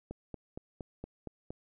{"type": "click train", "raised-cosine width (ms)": 2, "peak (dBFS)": -27, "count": 7, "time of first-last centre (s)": [0.11, 1.505], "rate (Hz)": 4.3, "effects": []}